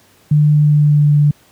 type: tone with pitch glide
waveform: sine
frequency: 149.5 to 147.02 Hz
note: D3 to D3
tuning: +31 to +2 cents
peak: -7 dBFS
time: 0.31-1.31 s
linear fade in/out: 5 ms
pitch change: -29 cents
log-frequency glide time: 0.52-1.13 s
effects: pink hiss -50 dBFS RMS until 1.51 s + high-pass 80 Hz 12 dB/octave